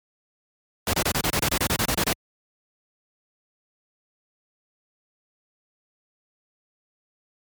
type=noise bursts; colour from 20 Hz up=pink; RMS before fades=-22 dBFS; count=14; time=0.87-2.13 s; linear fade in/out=2 ms; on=64 ms; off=28 ms; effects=high-pass 60 Hz 12 dB/octave + MP3 96 kbps